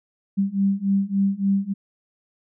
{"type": "beating tone pair", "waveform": "sine", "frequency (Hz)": [195, 198.5], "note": ["G3", "G3"], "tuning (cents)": [-9, 22], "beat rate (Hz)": 3.5, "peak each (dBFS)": [-22, -21], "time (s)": [0.37, 1.74], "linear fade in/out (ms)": 20, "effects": []}